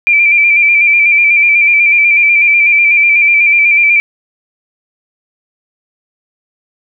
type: tone with vibrato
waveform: sine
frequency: 2355 Hz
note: D7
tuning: 4 cents sharp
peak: -5 dBFS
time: 0.07-4 s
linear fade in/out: 0 ms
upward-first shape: square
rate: 8.1 Hz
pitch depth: 32 cents each way
effects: none